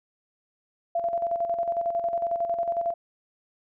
sine tone with tremolo, 682 Hz, F5, 41 cents flat, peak -22 dBFS, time 0.95-2.94 s, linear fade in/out 5 ms, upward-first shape square, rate 11 Hz, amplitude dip 55%, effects none

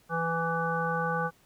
harmonic tone, 165.8 Hz, E3, 10 cents sharp, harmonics 1 / 3 / 5 / 7 / 9, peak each -33 / -33 / -33 / -33 / -33 dBFS, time 0.09-1.31 s, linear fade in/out 50 ms, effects pink hiss -63 dBFS RMS until 1.45 s

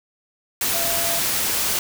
sine tone in noise, 676 Hz, E5, 43 cents sharp, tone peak -28 dBFS, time 0.74-1.19 s, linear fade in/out 2 ms, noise white, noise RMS -22 dBFS, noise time 0.61-1.79 s, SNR -9 dB, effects none

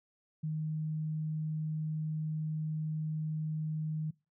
sine tone, 155.56 Hz, D#3, in tune, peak -32 dBFS, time 0.43-4.11 s, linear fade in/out 10 ms, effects noise-tail reverb RT60 0.3 s tail -24 dB re dry

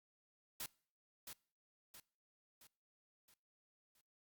white noise with echo, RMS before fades -45 dBFS, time 0.6-0.66 s, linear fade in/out 2 ms, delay 670 ms, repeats 5, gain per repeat -6 dB, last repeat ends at 4.01 s, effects noise-tail reverb RT60 0.5 s tail -24 dB re dry + Opus 48 kbps

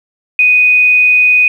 sine tone, 2489 Hz, D#7, in tune, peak -5 dBFS, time 0.39-1.48 s, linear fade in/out 2 ms, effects 7-bit

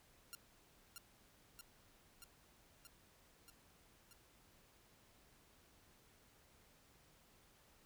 5% pulse tone with echo, 1392 Hz, F6, 6 cents flat, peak -36 dBFS, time 0.33-0.35 s, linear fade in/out 0 ms, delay 630 ms, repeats 6, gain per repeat -2 dB, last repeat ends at 4.13 s, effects pink hiss -69 dBFS RMS until 7.85 s

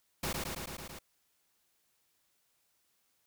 pink noise with echo, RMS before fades -35 dBFS, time 0.23-0.33 s, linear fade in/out 5 ms, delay 110 ms, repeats 6, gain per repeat -2 dB, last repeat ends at 0.99 s, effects white hiss -75 dBFS RMS until 3.26 s

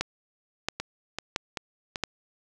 two click trains, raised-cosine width 0.2 ms, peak -9 / -14 dBFS, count 4 / 4, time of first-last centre 0.01-2.037 / 0.8-1.958 s, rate 1.48 / 2.59 Hz, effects none

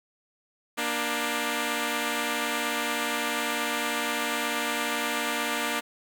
5% pulse tone pair together, 236 / 297.1 Hz, A#3 / D4, +22 / +20 cents, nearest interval major third, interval 398 cents, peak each -18 dBFS, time 0.77-5.81 s, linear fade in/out 20 ms, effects none

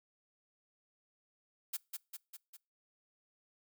blue noise with echo, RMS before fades -37 dBFS, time 1.73-1.77 s, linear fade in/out 10 ms, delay 200 ms, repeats 4, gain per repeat -4 dB, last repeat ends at 2.57 s, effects noise-tail reverb RT60 0.3 s tail -25 dB re dry

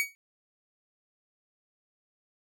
45% pulse tone with exponential decay, 2252 Hz, C#7, 27 cents sharp, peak -22 dBFS, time 0-0.15 s, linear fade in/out 0 ms, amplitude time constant 31 ms, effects none

